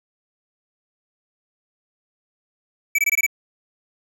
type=tone bursts; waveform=square; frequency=2298 Hz; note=D7; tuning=38 cents flat; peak=-16 dBFS; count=6; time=2.95-3.265 s; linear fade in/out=5 ms; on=35 ms; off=21 ms; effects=none